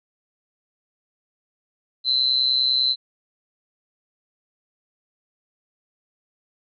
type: tone with amplitude modulation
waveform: sine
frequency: 4050 Hz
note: B7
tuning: 43 cents sharp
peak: -13 dBFS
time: 2.04-2.96 s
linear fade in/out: 50 ms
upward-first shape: sine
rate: 130 Hz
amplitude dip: 95%
effects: none